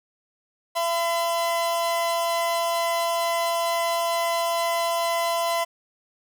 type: tone pair together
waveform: 45% pulse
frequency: 676 / 1012.9 Hz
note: E5 / B5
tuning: +43 / +43 cents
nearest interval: perfect fifth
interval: 700 cents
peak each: -24 / -26 dBFS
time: 0.75-5.65 s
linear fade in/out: 20 ms
effects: none